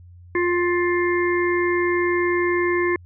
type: harmonic tone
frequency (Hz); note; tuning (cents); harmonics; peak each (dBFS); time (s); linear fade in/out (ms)
351.6; F4; +12; 1 / 3 / 5 / 6; -19 / -27 / -27 / -27; 0.35-2.96; 2
effects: added 88 Hz sine -42 dBFS peak until 3.05 s